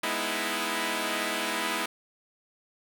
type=chord; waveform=5% pulse; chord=E major seventh; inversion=first; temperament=equal; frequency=207.7 / 246.9 / 311.1 / 329.6 Hz; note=G#3 / B3 / D#4 / E4; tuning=0 / 0 / 0 / 0 cents; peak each=-23 / -23 / -24 / -20 dBFS; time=0.03-1.86 s; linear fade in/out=5 ms; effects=none

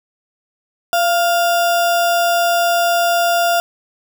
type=tone with sample-and-hold; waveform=sine; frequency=688 Hz; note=F5; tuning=26 cents flat; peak=-12 dBFS; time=0.93-3.6 s; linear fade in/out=0 ms; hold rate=2100 Hz; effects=none

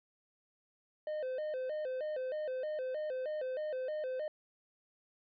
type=tone with vibrato; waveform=triangle; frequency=561 Hz; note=C#5; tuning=21 cents sharp; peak=-33 dBFS; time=1.07-4.28 s; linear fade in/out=2 ms; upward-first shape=square; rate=3.2 Hz; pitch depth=150 cents each way; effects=resampled to 11025 Hz

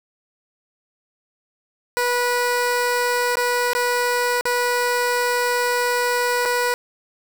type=tone with dropouts; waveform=15% pulse; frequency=488.4 Hz; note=B4; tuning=19 cents flat; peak=-12 dBFS; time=1.97-6.74 s; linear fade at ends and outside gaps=0 ms; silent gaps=3.355-3.37 / 3.733-3.75 / 4.41-4.454 / 6.453-6.457 s; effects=7-bit

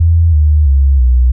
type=tone with pitch steps; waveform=sine; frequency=83.3 / 75.51 / 68.45 / 62.05 Hz; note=E2 / D2 / C#2 / B1; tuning=+19 / +49 / -21 / +9 cents; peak=-5 dBFS; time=0-1.32 s; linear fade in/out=10 ms; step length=330 ms; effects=none

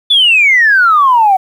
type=exponential sweep; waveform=sine; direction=down; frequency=3520 to 740 Hz; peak=-4 dBFS; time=0.1-1.37 s; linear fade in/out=10 ms; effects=tanh soft clip ceiling 0 dBFS + 7-bit

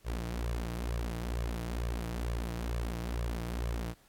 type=tone with flanger; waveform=sawtooth; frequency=58.2 Hz; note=A#1; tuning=2 cents flat; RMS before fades=-35 dBFS; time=0.04-3.95 s; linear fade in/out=50 ms; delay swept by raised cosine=1.7 to 6.4 ms; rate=2.2 Hz; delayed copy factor=+0.75; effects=pink hiss -65 dBFS RMS until 4.08 s + AAC 64 kbps

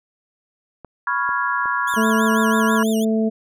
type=clicks; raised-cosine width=1 ms; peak=-23 dBFS; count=4; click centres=0.847 / 1.291 / 1.657 / 1.94 s
type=chord; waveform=sine; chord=C# dominant seventh; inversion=third; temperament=equal; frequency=987.8 / 1108.7 / 1396.9 / 1661.2 Hz; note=B5 / C#6 / E#6 / G#6; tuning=0 / 0 / 0 / 0 cents; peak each=-24 dBFS; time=1.07-2.83 s; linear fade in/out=2 ms
type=tone with vibrato; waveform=15% pulse; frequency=3211 Hz; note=G7; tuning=41 cents sharp; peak=-24 dBFS; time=1.87-3.05 s; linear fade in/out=10 ms; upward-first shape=sine; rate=6.1 Hz; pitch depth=220 cents each way
type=harmonic tone; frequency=220.4 Hz; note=A3; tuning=3 cents sharp; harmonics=1 / 2 / 3; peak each=-17 / -23 / -27 dBFS; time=1.96-3.3 s; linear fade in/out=20 ms
effects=none

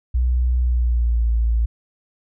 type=tone with pitch glide; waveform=sine; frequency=61.74 to 56.94 Hz; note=B1 to A#1; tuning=0 to -40 cents; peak=-15 dBFS; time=0.14-1.66 s; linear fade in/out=10 ms; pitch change=-140 cents; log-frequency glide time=0.6-1.29 s; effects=none

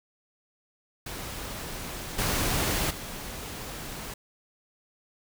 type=noise with level steps; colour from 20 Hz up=pink; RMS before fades=-37 / -27 / -38 dBFS; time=1.06-4.14 s; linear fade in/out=5 ms; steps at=2.18 / 2.9 s; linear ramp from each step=10 ms; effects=none

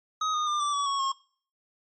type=tone with pitch steps; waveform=square; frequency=1260 / 1228.4 / 1197.6 / 1167.5 / 1138.2 / 1109.6 / 1081.8 Hz; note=D#6 / D#6 / D6 / D6 / C#6 / C#6 / C#6; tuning=+21 / -23 / +33 / -11 / +45 / +1 / -43 cents; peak=-26 dBFS; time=0.21-1.12 s; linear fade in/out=5 ms; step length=130 ms; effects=noise-tail reverb RT60 0.5 s tail -22 dB re dry + MP3 32 kbps

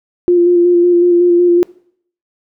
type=tone with vibrato; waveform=sine; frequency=350 Hz; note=F4; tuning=4 cents sharp; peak=-6 dBFS; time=0.28-1.63 s; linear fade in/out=0 ms; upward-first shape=square; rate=5.4 Hz; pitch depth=17 cents each way; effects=noise-tail reverb RT60 0.6 s tail -22 dB re dry

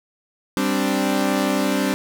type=chord; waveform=sawtooth; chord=G suspended fourth; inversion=none; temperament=equal; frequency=196 / 261.6 / 293.7 Hz; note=G3 / C4 / D4; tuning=0 / 0 / 0 cents; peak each=-19 dBFS; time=0.57-1.94 s; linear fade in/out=0 ms; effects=none

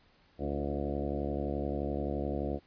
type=harmonic tone with a mistuned harmonic; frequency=71.6 Hz; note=D2; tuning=43 cents flat; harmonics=1 / 2 / 3 / 4 / 5 / 6 / 7 / 8 / 9 / 10; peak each=-37 / -41 / -39 / -39 / -40 / -43 / -40 / -42 / -44 / -45 dBFS; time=0.38-2.6 s; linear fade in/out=50 ms; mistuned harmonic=5; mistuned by=-34 cents; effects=pink hiss -65 dBFS RMS until 2.66 s + resampled to 11025 Hz

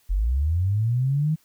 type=linear sweep; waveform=sine; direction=up; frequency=42 to 160 Hz; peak=-19 dBFS; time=0.09-1.36 s; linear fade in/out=20 ms; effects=white hiss -62 dBFS RMS until 1.44 s

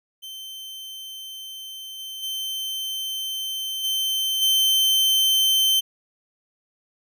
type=tone with level steps; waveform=40% pulse; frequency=3098 Hz; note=G7; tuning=21 cents flat; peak=-34 / -32 / -26 / -21 / -16 dBFS; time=0.22-5.81 s; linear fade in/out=20 ms; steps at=1.98 / 2.22 / 3.83 / 4.41 s; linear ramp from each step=20 ms; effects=none

